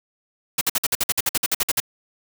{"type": "noise bursts", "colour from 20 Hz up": "white", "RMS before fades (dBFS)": -20, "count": 15, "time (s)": [0.58, 1.802], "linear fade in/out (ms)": 5, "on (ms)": 32, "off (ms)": 53, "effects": []}